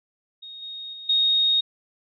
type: tone with level steps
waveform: sine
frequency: 3729 Hz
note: A#7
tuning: in tune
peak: -37 / -33 / -36 / -17 dBFS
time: 0.42-1.61 s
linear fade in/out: 10 ms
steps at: 0.62 / 0.93 / 1.09 s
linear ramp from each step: 5 ms
effects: none